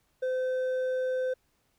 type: tone with hard clipping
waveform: sine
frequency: 513 Hz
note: C5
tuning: 34 cents flat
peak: -28 dBFS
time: 0.22-1.34 s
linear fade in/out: 10 ms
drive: 4 dB
effects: pink hiss -72 dBFS RMS until 1.78 s